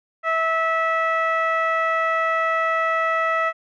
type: tone with low-pass filter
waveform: 15% pulse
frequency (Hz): 652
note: E5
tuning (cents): -19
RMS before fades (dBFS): -21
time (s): 0.23-3.53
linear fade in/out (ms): 50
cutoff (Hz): 1700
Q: 2.1
effects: none